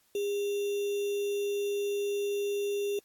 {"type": "tone with sample-and-hold", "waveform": "sine", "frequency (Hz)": 405.4, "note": "G#4", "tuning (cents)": -42, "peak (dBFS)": -28, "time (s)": [0.15, 2.99], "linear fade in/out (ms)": 2, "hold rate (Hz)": 3150, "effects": ["white hiss -68 dBFS RMS until 3.04 s", "AAC 64 kbps"]}